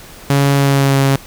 sawtooth tone with pitch glide, 140 to 136.72 Hz, C#3 to C#3, +18 to -24 cents, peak -6 dBFS, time 0.3-1.16 s, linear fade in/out 2 ms, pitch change -42 cents, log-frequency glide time 0.54-1 s, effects pink hiss -37 dBFS RMS until 1.26 s

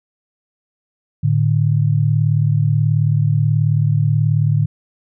sine tone pair together, 110 / 148.54 Hz, A2 / D3, 0 / +20 cents, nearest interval perfect fourth, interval 520 cents, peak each -15 dBFS, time 1.23-4.66 s, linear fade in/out 10 ms, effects none

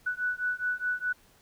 sine beating tone pair, 1480 / 1484.8 Hz, F#6 / F#6, 0 / +6 cents, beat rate 4.8 Hz, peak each -31 dBFS, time 0.06-1.13 s, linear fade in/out 10 ms, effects pink hiss -61 dBFS RMS until 1.41 s

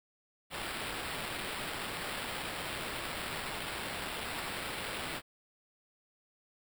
blue noise with sample-and-hold, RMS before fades -39 dBFS, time 0.5-5.22 s, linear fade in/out 50 ms, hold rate 6300 Hz, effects none

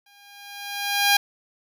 10% pulse tone with exponential growth, 809 Hz, G#5, 46 cents flat, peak -6 dBFS, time 0.06-1.17 s, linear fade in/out 5 ms, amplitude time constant 240 ms, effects none

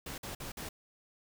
pink noise bursts, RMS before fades -42 dBFS, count 4, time 0.06-0.69 s, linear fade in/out 5 ms, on 120 ms, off 50 ms, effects none

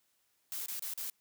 blue noise with dropouts, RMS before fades -39 dBFS, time 0.52-1.1 s, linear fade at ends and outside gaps 1 ms, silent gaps 0.661-0.683 / 0.795-0.822 / 0.937-0.976 s, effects white hiss -75 dBFS RMS until 1.2 s + high-pass 80 Hz 12 dB/octave

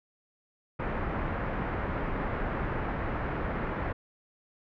pink low-pass noise, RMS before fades -32 dBFS, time 0.79-3.93 s, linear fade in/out 10 ms, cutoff 1900 Hz, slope 24 dB/octave, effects none

